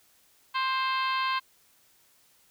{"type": "harmonic tone", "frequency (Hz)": 525, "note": "C5", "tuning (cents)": 6, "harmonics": [2, 3, 4, 5, 6, 7, 8, 9], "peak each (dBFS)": [-27, -34, -37, -36, -38, -43, -39, -48], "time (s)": [0.54, 1.4], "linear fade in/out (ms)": 20, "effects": ["white hiss -63 dBFS RMS until 2.5 s"]}